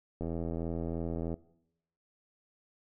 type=click train; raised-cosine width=2 ms; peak=-23 dBFS; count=95; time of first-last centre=0.21-1.341 s; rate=83.1 Hz; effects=noise-tail reverb RT60 0.8 s tail -20 dB re dry